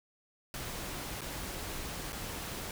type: noise with dropouts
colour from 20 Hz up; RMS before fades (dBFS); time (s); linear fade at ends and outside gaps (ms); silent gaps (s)
pink; -40; 0.54-2.71; 1; 1.209-1.216 / 2.123-2.129
effects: none